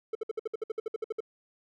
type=tone bursts; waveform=triangle; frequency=440 Hz; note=A4; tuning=in tune; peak=-27 dBFS; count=14; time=0.13-1.205 s; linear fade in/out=5 ms; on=22 ms; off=59 ms; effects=none